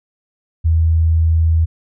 sine tone, 81.3 Hz, E2, 23 cents flat, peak -10 dBFS, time 0.64-1.66 s, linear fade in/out 20 ms, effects none

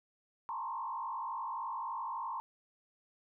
sine tone with frequency modulation, 987.8 Hz, B5, in tune, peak -36 dBFS, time 0.49-2.4 s, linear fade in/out 0 ms, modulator 51.7 Hz, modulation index 2.1, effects none

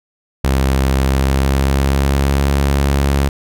sawtooth tone with pitch glide, 66.8 to 69.52 Hz, C2 to C#2, +36 to +6 cents, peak -8 dBFS, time 0.44-3.29 s, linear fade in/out 5 ms, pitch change +70 cents, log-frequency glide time 1.02-2.46 s, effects none

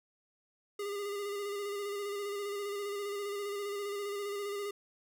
square tone with vibrato, 405.6 Hz, G#4, 41 cents flat, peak -36 dBFS, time 0.79-4.71 s, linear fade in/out 5 ms, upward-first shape square, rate 15 Hz, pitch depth 26 cents each way, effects none

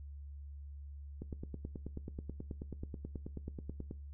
click train, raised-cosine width 3 ms, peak -29 dBFS, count 26, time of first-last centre 1.22-3.911 s, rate 9.29 Hz, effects noise-tail reverb RT60 0.3 s tail -19 dB re dry + added 71 Hz sine -45 dBFS peak until 4.13 s

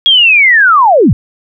sine linear sweep, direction down, 3322 to 78 Hz, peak -3 dBFS, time 0.06-1.13 s, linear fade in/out 0 ms, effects none

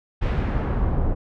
brown noise with low-pass filter sweep, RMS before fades -22 dBFS, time 0.21-1.15 s, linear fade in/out 20 ms, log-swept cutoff 3100 to 790 Hz, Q 1, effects none

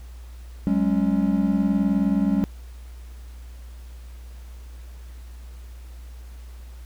triangle chord, F# suspended second, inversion none, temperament equal with one note detuned, 188.45 / 207.7 / 277.2 Hz, F#3 / G#3 / C#4, +32 / 0 / 0 cents, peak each -21 / -20 / -22 dBFS, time 0.67-2.44 s, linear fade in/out 0 ms, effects added 60 Hz sine -37 dBFS peak until 6.85 s + pink hiss -54 dBFS RMS until 6.85 s

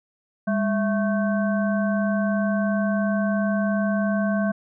harmonic tone with a mistuned harmonic, 220 Hz, A3, in tune, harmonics 1 / 3 / 5 / 7, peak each -21 / -26 / -35 / -31 dBFS, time 0.47-4.52 s, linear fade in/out 10 ms, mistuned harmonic 1, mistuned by -140 cents, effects none

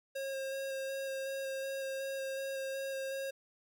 square tone with vibrato, 539 Hz, C#5, 49 cents flat, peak -37 dBFS, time 0.15-3.31 s, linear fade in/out 10 ms, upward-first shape square, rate 2.7 Hz, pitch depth 10 cents each way, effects none

